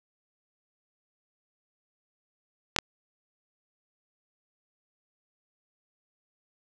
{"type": "clicks", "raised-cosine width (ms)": 0.2, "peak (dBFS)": -5, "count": 2, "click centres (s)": [2.763, 2.787], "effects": []}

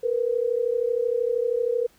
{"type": "tone pair together", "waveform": "sine", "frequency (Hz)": [461, 493.9], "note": ["A#4", "B4"], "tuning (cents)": [-19, 0], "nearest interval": "minor second", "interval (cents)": 119, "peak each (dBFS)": -24, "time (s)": [0.03, 1.87], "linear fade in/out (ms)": 10, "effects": ["pink hiss -59 dBFS RMS until 1.98 s"]}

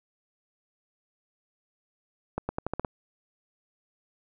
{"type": "accelerating click train", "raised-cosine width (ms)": 1, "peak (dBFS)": -15, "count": 7, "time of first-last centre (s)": [2.38, 2.848], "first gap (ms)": 110, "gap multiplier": 0.86, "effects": []}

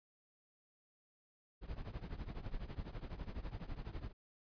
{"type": "noise with tremolo", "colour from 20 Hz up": "brown", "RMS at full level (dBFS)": -41, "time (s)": [1.61, 4.13], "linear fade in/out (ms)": 50, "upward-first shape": "triangle", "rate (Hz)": 12, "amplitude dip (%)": 90, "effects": ["resampled to 11025 Hz"]}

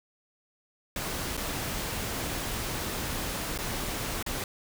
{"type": "noise with dropouts", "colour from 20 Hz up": "pink", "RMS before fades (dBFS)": -33, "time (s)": [0.96, 4.44], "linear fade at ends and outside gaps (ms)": 2, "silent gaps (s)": [[1.369, 1.375], [3.577, 3.587], [4.227, 4.263]], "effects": []}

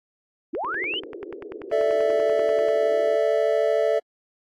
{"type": "linear sweep", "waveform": "sine", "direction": "up", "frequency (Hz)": [247.1, 3136], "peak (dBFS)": -25, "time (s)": [0.53, 1], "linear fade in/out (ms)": 10}
{"type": "click train", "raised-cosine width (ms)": 0.5, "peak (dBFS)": -23, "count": 23, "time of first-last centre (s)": [0.55, 2.686], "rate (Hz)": 10.3}
{"type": "band-pass noise", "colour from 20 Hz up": "pink", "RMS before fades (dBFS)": -37, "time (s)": [0.63, 3.16], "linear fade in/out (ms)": 10, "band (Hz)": [340, 450], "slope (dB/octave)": 48}
{"type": "chord", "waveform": "triangle", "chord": "A suspended fourth", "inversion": "none", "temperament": "just", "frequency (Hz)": [440, 586.7, 660], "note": ["A4", "D5", "E5"], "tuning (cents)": [0, -2, 2], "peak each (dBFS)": -21, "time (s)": [1.71, 4], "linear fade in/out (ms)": 20}
{"effects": ["AAC 64 kbps"]}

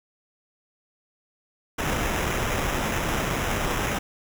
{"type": "noise with sample-and-hold", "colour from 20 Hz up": "pink", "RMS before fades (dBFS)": -26, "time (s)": [1.78, 3.99], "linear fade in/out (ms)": 10, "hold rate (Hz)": 4410, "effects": []}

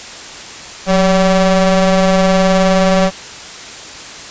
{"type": "ring-modulated tone", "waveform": "35% pulse", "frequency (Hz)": 192.8, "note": "G3", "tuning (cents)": -28, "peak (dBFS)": -4, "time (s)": [0.86, 3.11], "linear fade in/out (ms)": 50, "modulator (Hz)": 376, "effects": ["white hiss -30 dBFS RMS until 4.3 s", "resampled to 16000 Hz"]}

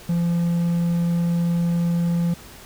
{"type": "tone", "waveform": "triangle", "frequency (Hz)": 171.1, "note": "F3", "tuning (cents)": -35, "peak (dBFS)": -16, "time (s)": [0.09, 2.34], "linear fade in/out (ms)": 5, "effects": ["pink hiss -43 dBFS RMS until 2.65 s"]}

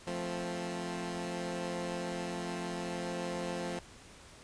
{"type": "chord", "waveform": "15% pulse", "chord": "F major", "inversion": "none", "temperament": "equal", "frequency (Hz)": [174.61, 220, 261.6], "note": ["F3", "A3", "C4"], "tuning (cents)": [0, 0, 0], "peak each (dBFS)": [-31, -36, -37], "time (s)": [0.07, 3.79], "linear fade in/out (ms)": 2, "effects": ["pink hiss -54 dBFS RMS until 4.43 s", "resampled to 22050 Hz"]}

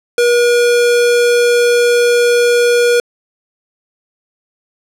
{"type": "tone", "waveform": "square", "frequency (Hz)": 480.1, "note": "B4", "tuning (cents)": -49, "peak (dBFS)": -9, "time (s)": [0.18, 3], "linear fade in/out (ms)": 2, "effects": ["low-pass 11000 Hz 12 dB/octave"]}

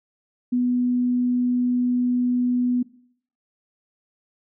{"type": "tone", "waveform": "sine", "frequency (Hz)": 246.9, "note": "B3", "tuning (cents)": 0, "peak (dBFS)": -18, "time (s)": [0.52, 2.83], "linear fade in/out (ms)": 10, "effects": ["noise-tail reverb RT60 0.6 s tail -19 dB re dry"]}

